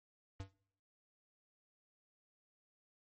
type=tone with exponential decay; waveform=square; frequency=97 Hz; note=G2; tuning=18 cents flat; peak=-39 dBFS; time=0.4-0.53 s; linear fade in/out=0 ms; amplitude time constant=28 ms; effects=noise-tail reverb RT60 0.6 s tail -22 dB re dry + MP3 32 kbps